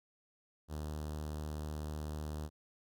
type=tone with notch filter; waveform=sawtooth; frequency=76 Hz; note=D#2; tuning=40 cents flat; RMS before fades=-41 dBFS; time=0.68-2.5 s; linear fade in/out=50 ms; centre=2200 Hz; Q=1; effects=none